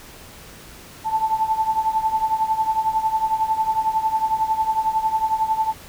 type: tone with tremolo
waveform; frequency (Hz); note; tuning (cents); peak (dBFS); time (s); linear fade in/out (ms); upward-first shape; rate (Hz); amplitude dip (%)
sine; 880; A5; 0; -14; 1.04-5.74; 50; triangle; 11; 85
effects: pink hiss -42 dBFS RMS until 5.88 s